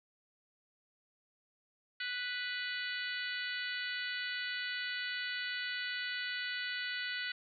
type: harmonic tone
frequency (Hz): 493.9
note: B4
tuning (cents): 0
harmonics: 3 / 4 / 5 / 6 / 7 / 8 / 9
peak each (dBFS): -40 / -41 / -47 / -44 / -49 / -46 / -47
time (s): 2-7.32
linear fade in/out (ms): 5
effects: none